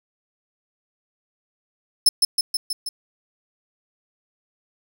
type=tone with echo; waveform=sawtooth; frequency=5250 Hz; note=E8; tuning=8 cents flat; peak=-8 dBFS; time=2.06-2.09 s; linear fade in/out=5 ms; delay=160 ms; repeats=5; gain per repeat=-3 dB; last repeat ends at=2.89 s; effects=none